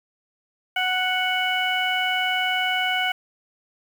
harmonic tone, 740 Hz, F#5, in tune, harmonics 1 / 2 / 3 / 4, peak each -26 / -26 / -26 / -26 dBFS, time 0.76-3.12 s, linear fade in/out 5 ms, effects 7-bit

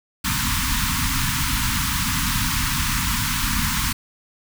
pink band-stop noise, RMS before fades -22 dBFS, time 0.24-3.93 s, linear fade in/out 10 ms, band 280 to 910 Hz, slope 96 dB/octave, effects none

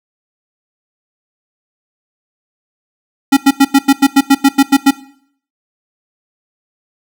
square tone bursts, 275.2 Hz, C#4, 12 cents flat, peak -4 dBFS, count 12, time 3.32-4.91 s, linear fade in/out 10 ms, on 50 ms, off 90 ms, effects noise-tail reverb RT60 0.6 s tail -18 dB re dry

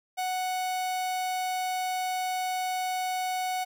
45% pulse tone, 740 Hz, F#5, in tune, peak -28 dBFS, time 0.17-3.65 s, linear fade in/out 20 ms, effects none

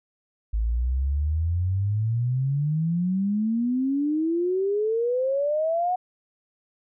sine exponential sweep, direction up, 52.8 to 740 Hz, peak -21 dBFS, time 0.53-5.96 s, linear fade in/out 10 ms, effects none

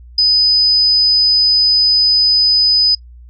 sine tone, 5000 Hz, D#8, 8 cents sharp, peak -8 dBFS, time 0.18-2.95 s, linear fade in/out 5 ms, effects noise-tail reverb RT60 0.1 s tail -23 dB re dry + added 60 Hz sine -35 dBFS peak until 3.29 s

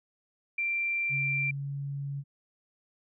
sine tone, 2360 Hz, D7, 8 cents sharp, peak -27 dBFS, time 0.58-1.51 s, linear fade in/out 5 ms
sine tone with pitch glide, 138.59 to 140.36 Hz, C#3 to C#3, 0 to +22 cents, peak -32 dBFS, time 1.09-2.24 s, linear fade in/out 50 ms, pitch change +22 cents, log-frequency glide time 1.28-1.71 s
effects none

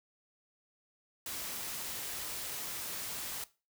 white noise, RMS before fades -40 dBFS, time 1.26-3.44 s, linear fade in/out 2 ms, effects noise-tail reverb RT60 0.3 s tail -18 dB re dry

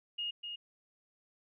sine tone with echo, 2857 Hz, F7, 39 cents sharp, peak -34 dBFS, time 0.18-0.31 s, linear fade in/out 10 ms, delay 250 ms, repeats 1, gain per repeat -5 dB, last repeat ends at 0.56 s, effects none

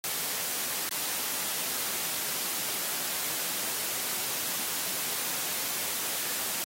white noise with dropouts, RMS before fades -32 dBFS, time 0.04-6.64 s, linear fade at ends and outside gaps 0 ms, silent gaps 0.891-0.912 s, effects high-pass 150 Hz 12 dB/octave + AAC 48 kbps

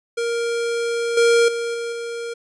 square tone with level steps, 467.8 Hz, A#4, 6 cents sharp, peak -21 / -13 / -23 / -25 / -27 dBFS, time 0.17-2.34 s, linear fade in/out 10 ms, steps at 1.17 / 1.48 / 1.74 / 1.92 s, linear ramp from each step 5 ms, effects resampled to 22050 Hz

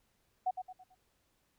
sine tone with echo, 742 Hz, F#5, 5 cents sharp, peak -28 dBFS, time 0.46-0.51 s, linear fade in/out 10 ms, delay 110 ms, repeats 4, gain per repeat -8 dB, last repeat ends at 0.95 s, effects pink hiss -75 dBFS RMS until 1.58 s

